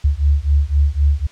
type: beating tone pair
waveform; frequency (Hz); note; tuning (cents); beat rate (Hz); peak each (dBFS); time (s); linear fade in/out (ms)
sine; 70.1 / 74; C#2 / D2; +20 / +14; 3.9; -15; 0.04-1.27; 10
effects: white hiss -46 dBFS RMS until 1.31 s + low-pass 5000 Hz 12 dB/octave